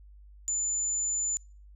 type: tone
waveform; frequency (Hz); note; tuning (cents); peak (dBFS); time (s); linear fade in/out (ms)
sine; 7040; A8; 0; -27; 0.48-1.37; 0
effects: noise-tail reverb RT60 0.4 s tail -26 dB re dry + added 50 Hz sine -49 dBFS peak until 1.75 s